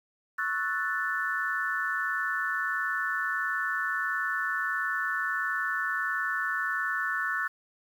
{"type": "chord", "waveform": "sine", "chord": "F# minor seventh", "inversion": "second", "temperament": "equal", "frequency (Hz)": [1108.7, 1318.5, 1480, 1760], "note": ["C#6", "E6", "F#6", "A6"], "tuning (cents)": [0, 0, 0, 0], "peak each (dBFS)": [-36, -35, -31, -31], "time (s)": [0.38, 7.48], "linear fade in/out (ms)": 10, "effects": ["9-bit"]}